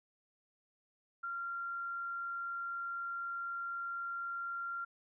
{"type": "tone", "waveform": "sine", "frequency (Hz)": 1382, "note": "F6", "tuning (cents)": -19, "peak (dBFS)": -37, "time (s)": [1.23, 4.85], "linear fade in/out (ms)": 10, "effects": []}